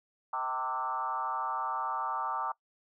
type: tone with frequency modulation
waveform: sine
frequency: 1039 Hz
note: C6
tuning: 12 cents flat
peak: -30 dBFS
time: 0.33-2.52 s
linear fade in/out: 5 ms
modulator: 133 Hz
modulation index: 2
effects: noise-tail reverb RT60 0.1 s tail -21 dB re dry